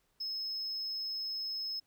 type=tone; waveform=triangle; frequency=5180 Hz; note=E8; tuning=31 cents flat; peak=-33 dBFS; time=0.2-1.8 s; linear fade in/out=10 ms; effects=tanh soft clip ceiling -30 dBFS + pink hiss -75 dBFS RMS until 1.86 s